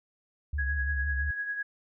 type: tone with vibrato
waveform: sine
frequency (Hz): 69.3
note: C#2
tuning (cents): 0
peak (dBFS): -28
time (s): 0.53-1.31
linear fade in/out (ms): 5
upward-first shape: triangle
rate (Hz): 5.9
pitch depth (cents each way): 110
type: tone with tremolo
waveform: sine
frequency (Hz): 1661.2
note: G#6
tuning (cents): 0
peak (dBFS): -28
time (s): 0.58-1.63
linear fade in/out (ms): 10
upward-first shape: triangle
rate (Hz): 10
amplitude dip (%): 60
effects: none